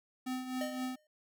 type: tone with tremolo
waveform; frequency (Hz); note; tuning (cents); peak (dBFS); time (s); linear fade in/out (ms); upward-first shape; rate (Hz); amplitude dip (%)
square; 256; C4; -38; -34; 0.26-0.96; 10; triangle; 3.9; 65
type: tone with exponential decay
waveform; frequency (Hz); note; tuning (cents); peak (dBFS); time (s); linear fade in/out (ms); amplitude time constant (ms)
square; 610; D#5; -34; -35; 0.61-1.07; 2; 100
effects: none